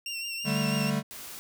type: tone with vibrato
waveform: 25% pulse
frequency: 2747 Hz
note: F7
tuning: 29 cents flat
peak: -29 dBFS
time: 0.06-0.9 s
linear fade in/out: 2 ms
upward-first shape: triangle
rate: 6.1 Hz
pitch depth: 42 cents each way
type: chord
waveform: square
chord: D suspended fourth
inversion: none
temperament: equal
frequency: 146.83 / 196 / 220 Hz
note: D3 / G3 / A3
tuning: 0 / 0 / 0 cents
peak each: -31 dBFS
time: 0.44-1.03 s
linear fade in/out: 50 ms
type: noise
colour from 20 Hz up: white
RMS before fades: -42 dBFS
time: 1.11-1.39 s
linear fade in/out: 0 ms
effects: none